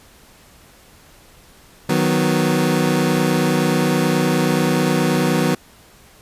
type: chord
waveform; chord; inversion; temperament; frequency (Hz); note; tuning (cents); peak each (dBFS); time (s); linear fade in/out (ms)
25% pulse; B major; first; equal; 155.56 / 185 / 246.9; D#3 / F#3 / B3; 0 / 0 / 0; -16; 1.89-5.55; 5
effects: pink hiss -48 dBFS RMS until 6.21 s + resampled to 32000 Hz